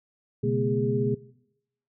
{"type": "tone cluster", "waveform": "sine", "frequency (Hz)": [124.8, 141.9, 212.4, 244.6, 410.3], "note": ["B2", "C#3", "G#3", "B3", "G#4"], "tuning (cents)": [19, 41, 39, -16, -21], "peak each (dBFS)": [-27, -32, -30, -31, -27], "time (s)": [0.43, 1.15], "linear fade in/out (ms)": 10, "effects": ["noise-tail reverb RT60 0.8 s tail -20 dB re dry"]}